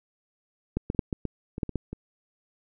clicks, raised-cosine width 3 ms, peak -13 / -13 / -27 / -7 / -15 / -16 / -21 / -13 / -20 / -14 / -22 dBFS, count 11, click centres 0.77 / 0.901 / 0.948 / 0.992 / 1.128 / 1.253 / 1.581 / 1.632 / 1.693 / 1.757 / 1.93 s, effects none

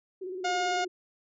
sine tone with vibrato, 370.6 Hz, F#4, 3 cents sharp, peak -34 dBFS, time 0.21-0.88 s, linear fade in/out 10 ms, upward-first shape square, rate 18 Hz, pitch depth 54 cents each way
harmonic tone, 716 Hz, F5, 43 cents sharp, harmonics 1 / 2 / 3 / 4 / 5 / 6 / 7 / 8 / 9 / 10, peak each -28 / -34 / -38 / -40 / -42 / -44 / -45 / -46 / -47 / -48 dBFS, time 0.44-0.85 s, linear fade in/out 10 ms
effects none

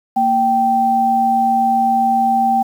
sine tone pair together, 231.9 / 780 Hz, A#3 / G5, -9 / -9 cents, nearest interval octave + major sixth, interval 2100 cents, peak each -20 / -12 dBFS, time 0.16-2.63 s, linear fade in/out 10 ms, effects 7-bit

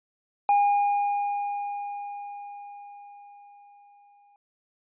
triangle tone with exponential decay, 814 Hz, G#5, 35 cents flat, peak -15 dBFS, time 0.49-4.36 s, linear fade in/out 1 ms, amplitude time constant 840 ms, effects resampled to 8000 Hz

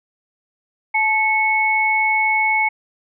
sine tone pair together, 868 / 2202 Hz, A5 / C#7, -24 / -12 cents, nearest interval octave + major third, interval 1612 cents, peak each -19 / -16 dBFS, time 0.94-2.69 s, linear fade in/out 10 ms, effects none

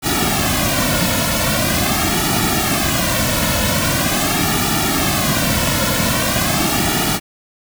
pink noise with flanger, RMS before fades -17 dBFS, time 0.02-7.2 s, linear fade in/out 50 ms, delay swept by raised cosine 1.9 to 2.52 ms, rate 0.43 Hz, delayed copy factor -1, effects none

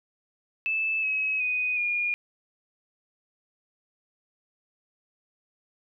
sine tone with pitch steps, 2626 / 2559 / 2493 / 2429 Hz, E7 / D#7 / D#7 / D#7, -7 / +48 / +3 / -42 cents, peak -24 dBFS, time 0.66-2.14 s, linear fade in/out 0 ms, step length 370 ms, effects none

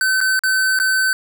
square tone with dropouts, 1529 Hz, G6, 44 cents flat, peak -15 dBFS, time 0.01-1.13 s, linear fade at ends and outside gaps 1 ms, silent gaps 0.205-0.212 / 0.392-0.436 / 0.789-0.799 s, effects none

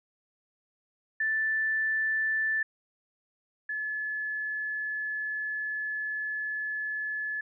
sine tone pair in turn, 1760 / 1718.8 Hz, A6 / A6, 0 / -41 cents, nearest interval unison, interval 41 cents, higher first, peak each -25 / -30 dBFS, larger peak first, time 1.2-2.63 / 3.69-7.41 s, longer second, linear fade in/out 5 ms, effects none

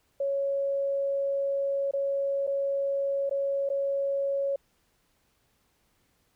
sine tone with dropouts, 554.4 Hz, C#5, in tune, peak -25 dBFS, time 0.2-4.56 s, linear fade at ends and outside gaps 5 ms, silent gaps 1.911-1.935 / 2.468-2.474 / 3.295-3.31 / 3.691-3.7 s, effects pink hiss -70 dBFS RMS until 6.35 s

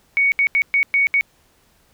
sine tone bursts at uneven times, 2232 Hz, C#7, 11 cents sharp, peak -13 dBFS, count 6, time 0.17-0.32 / 0.39-0.47 / 0.55-0.62 / 0.74-0.83 / 0.94-1.07 / 1.14-1.21 s, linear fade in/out 0 ms, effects pink hiss -58 dBFS RMS until 1.93 s

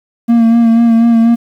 triangle tone with vibrato, 230.8 Hz, A#3, 17 cents flat, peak -3 dBFS, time 0.28-1.36 s, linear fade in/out 20 ms, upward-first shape sine, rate 4.1 Hz, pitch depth 29 cents each way, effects 7-bit

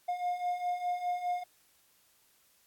triangle beating tone pair, 710 / 714.9 Hz, F5 / F5, +28 / +40 cents, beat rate 4.9 Hz, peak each -35 / -30 dBFS, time 0.08-1.44 s, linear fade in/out 10 ms, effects white hiss -67 dBFS RMS until 2.66 s + AAC 64 kbps

